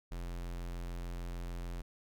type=tone; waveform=square; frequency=43.36 Hz; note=F1; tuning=12 cents flat; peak=-39 dBFS; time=0.11-1.82 s; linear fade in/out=10 ms; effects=none